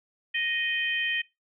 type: harmonic tone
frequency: 622.3 Hz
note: D#5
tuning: in tune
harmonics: 3 / 4 / 5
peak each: -29 / -30 / -31 dBFS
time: 0.34-1.22 s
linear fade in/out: 10 ms
effects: noise-tail reverb RT60 0.2 s tail -20 dB re dry